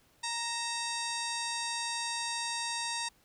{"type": "harmonic tone with a mistuned harmonic", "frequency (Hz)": 932.3, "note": "A#5", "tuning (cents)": 0, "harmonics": [1, 2, 3, 4, 5, 6, 7, 8, 9, 10], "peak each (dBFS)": [-38, -41, -44, -40, -41, -42, -46, -46, -44, -47], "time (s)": [0.23, 3.09], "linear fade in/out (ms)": 10, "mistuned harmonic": 3, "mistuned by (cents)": -94, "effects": ["pink hiss -66 dBFS RMS until 3.24 s"]}